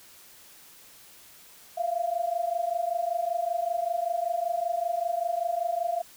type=tone pair together; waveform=sine; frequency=673 / 698.2 Hz; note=E5 / F5; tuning=+36 / -1 cents; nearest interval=minor second; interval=63 cents; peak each=-29 / -28 dBFS; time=1.77-6.02 s; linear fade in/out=10 ms; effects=white hiss -52 dBFS RMS until 6.16 s